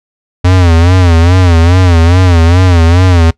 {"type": "tone with vibrato", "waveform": "square", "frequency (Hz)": 87.31, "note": "F2", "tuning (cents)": 0, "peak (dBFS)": -4, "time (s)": [0.44, 3.31], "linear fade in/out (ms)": 10, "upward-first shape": "sine", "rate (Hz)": 2.4, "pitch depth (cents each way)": 110, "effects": ["noise-tail reverb RT60 0.1 s tail -20 dB re dry", "low-pass 6000 Hz 12 dB/octave"]}